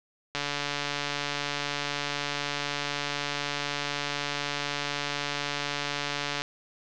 click train, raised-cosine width 0.2 ms, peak -12 dBFS, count 875, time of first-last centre 0.35-6.419 s, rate 144 Hz, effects low-pass 6000 Hz 12 dB/octave

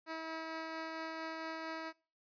10% pulse tone with tremolo, 322.2 Hz, E4, 39 cents flat, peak -31 dBFS, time 0.06-1.93 s, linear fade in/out 50 ms, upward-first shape triangle, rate 4.4 Hz, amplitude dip 25%, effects noise-tail reverb RT60 0.4 s tail -25 dB re dry + resampled to 11025 Hz

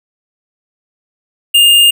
square tone, 2821 Hz, F7, 17 cents sharp, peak -5 dBFS, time 1.54-1.91 s, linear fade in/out 10 ms, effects none

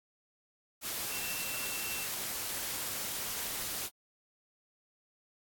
sine tone in noise, 2698 Hz, E7, 40 cents sharp, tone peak -42 dBFS, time 1.08-2.08 s, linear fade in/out 50 ms, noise white, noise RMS -37 dBFS, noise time 0.81-3.9 s, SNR -8 dB, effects AAC 64 kbps

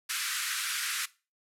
pink band-pass noise, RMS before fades -33 dBFS, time 0.09-1.06 s, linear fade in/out 10 ms, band 1300 to 13000 Hz, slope 48 dB/octave, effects noise-tail reverb RT60 0.3 s tail -19 dB re dry

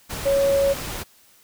sine tone in noise, 554.4 Hz, C#5, in tune, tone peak -16 dBFS, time 0.25-0.74 s, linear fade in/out 20 ms, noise pink, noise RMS -31 dBFS, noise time 0.09-1.04 s, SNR +12 dB, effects white hiss -55 dBFS RMS until 1.43 s

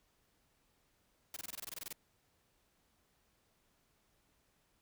white noise bursts, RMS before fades -44 dBFS, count 13, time 1.34-1.928 s, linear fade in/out 2 ms, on 24 ms, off 23 ms, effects pink hiss -75 dBFS RMS until 4.81 s

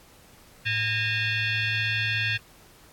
sine tone with frequency modulation, 110 Hz, A2, in tune, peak -23 dBFS, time 0.65-2.38 s, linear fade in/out 20 ms, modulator 865 Hz, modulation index 3.8, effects pink hiss -54 dBFS RMS until 2.92 s + AAC 64 kbps

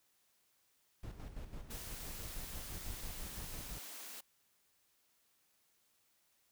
brown noise with tremolo, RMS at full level -45 dBFS, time 1.03-3.79 s, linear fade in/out 5 ms, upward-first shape square, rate 6 Hz, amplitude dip 55%
white high-pass noise, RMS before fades -49 dBFS, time 1.7-4.21 s, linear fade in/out 10 ms, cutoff 200 Hz, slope 48 dB/octave
effects white hiss -75 dBFS RMS until 6.51 s

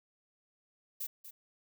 violet noise with echo, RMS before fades -38 dBFS, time 1-1.07 s, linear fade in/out 10 ms, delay 240 ms, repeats 1, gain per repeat -11 dB, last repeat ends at 1.31 s, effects none

